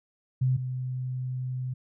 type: tone pair in turn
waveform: sine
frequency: 128.8 / 127.76 Hz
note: C3 / C3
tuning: -27 / -41 cents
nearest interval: unison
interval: 14 cents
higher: first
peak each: -21 / -29 dBFS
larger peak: first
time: 0.41-0.57 / 0.57-1.74 s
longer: second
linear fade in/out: 10 ms
effects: none